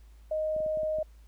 sine tone, 622 Hz, D#5, 1 cent flat, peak -27 dBFS, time 0.31-1.03 s, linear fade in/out 5 ms
clicks, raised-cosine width 3 ms, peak -34 dBFS, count 6, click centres 0.564 / 0.604 / 0.663 / 0.773 / 0.833 / 0.986 s
effects added 54 Hz sine -50 dBFS peak until 1.27 s + pink hiss -67 dBFS RMS until 1.27 s

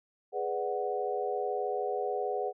sine chord, G# half-diminished seventh, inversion none, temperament equal, 415.3 / 493.9 / 587.3 / 740 Hz, G#4 / B4 / D5 / F#5, 0 / 0 / 0 / 0 cents, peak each -34 / -35 / -39 / -34 dBFS, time 0.32-2.53 s, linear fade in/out 50 ms, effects none

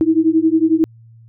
sine beating tone pair, 316.1 / 327.1 Hz, D#4 / E4, +27 / -13 cents, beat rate 11 Hz, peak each -14 dBFS, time 0.01-0.84 s, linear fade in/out 0 ms, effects added 114 Hz sine -41 dBFS peak until 1.28 s

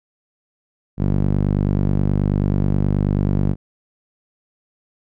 sawtooth tone with band-pass filter, 49.34 Hz, G1, 12 cents sharp, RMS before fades -18 dBFS, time 0.97-3.56 s, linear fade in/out 50 ms, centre 170 Hz, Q 1.1, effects none

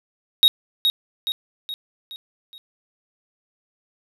triangle tone with echo, 3771 Hz, A#7, 19 cents sharp, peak -8 dBFS, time 0.43-0.48 s, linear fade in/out 0 ms, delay 420 ms, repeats 5, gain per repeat -6 dB, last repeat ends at 2.58 s, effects none

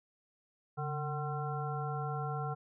harmonic tone with a mistuned harmonic, 150.8 Hz, D3, 46 cents sharp, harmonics 1 / 3 / 5 / 7 / 9, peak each -36 / -43 / -40 / -46 / -43 dBFS, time 0.77-2.55 s, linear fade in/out 20 ms, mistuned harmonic 1, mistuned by -110 cents, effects none

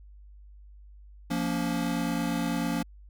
square chord, Bb minor, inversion second, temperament equal with one note detuned, 174.61 / 233.1 / 282.2 Hz, F3 / Bb3 / Db4, 0 / 0 / +31 cents, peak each -32 dBFS, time 1.3-2.83 s, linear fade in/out 10 ms, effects added 50 Hz sine -47 dBFS peak until 3.09 s

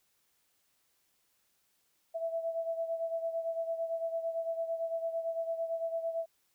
sine beating tone pair, 659.3 / 668.2 Hz, E5 / E5, 0 / +23 cents, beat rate 8.9 Hz, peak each -33 / -39 dBFS, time 2.14-6.26 s, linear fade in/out 20 ms, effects white hiss -74 dBFS RMS until 6.54 s

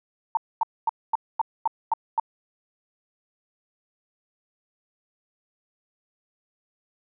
sine tone bursts, 904 Hz, A5, 47 cents sharp, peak -18 dBFS, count 8, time 0.35-2.198 s, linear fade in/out 2 ms, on 21 ms, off 240 ms, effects none

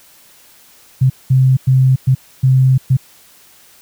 sine tone bursts at uneven times, 130.81 Hz, C3, in tune, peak -7 dBFS, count 6, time 1.01-1.1 / 1.3-1.57 / 1.67-1.96 / 2.07-2.15 / 2.43-2.78 / 2.9-2.97 s, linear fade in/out 10 ms, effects white hiss -46 dBFS RMS until 3.81 s

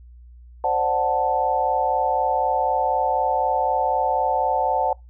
sine chord, D dominant seventh, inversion third, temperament equal, 523.3 / 587.3 / 740 / 880 Hz, C5 / D5 / F#5 / A5, 0 / 0 / 0 / 0 cents, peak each -26 / -27 / -22 / -22 dBFS, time 0.64-4.93 s, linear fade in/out 2 ms, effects noise-tail reverb RT60 0.2 s tail -25 dB re dry + added 60 Hz sine -42 dBFS peak until 5.09 s

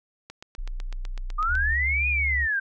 click train, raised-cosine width 0.2 ms, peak -23 dBFS, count 11, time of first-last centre 0.3-1.553 s, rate 7.98 Hz
sine tone, 30.45 Hz, B0, 24 cents flat, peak -28 dBFS, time 0.58-1.74 s, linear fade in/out 10 ms
sine linear two-way sweep, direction up then down, 1187 to 2489 to 1543 Hz, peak -22 dBFS, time 1.38-2.6 s, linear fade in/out 10 ms, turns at 2.08 s
sine tone with vibrato, 69.8 Hz, C#2, 13 cents sharp, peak -26 dBFS, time 1.47-2.48 s, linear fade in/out 50 ms, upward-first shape sine, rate 9.7 Hz, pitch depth 43 cents each way
effects none

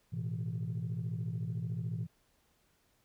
sine chord, A suspended second, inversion none, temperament just, 110 / 123.75 / 165 Hz, A2 / B2 / E3, 0 / +4 / +2 cents, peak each -37 / -37 / -37 dBFS, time 0.12-2.07 s, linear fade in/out 20 ms, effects tanh soft clip ceiling -29 dBFS + pink hiss -72 dBFS RMS until 3.04 s

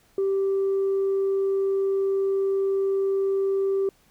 sine tone, 390 Hz, G4, 9 cents flat, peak -19 dBFS, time 0.18-3.89 s, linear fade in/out 2 ms, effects tanh soft clip ceiling -18 dBFS + pink hiss -61 dBFS RMS until 4.1 s

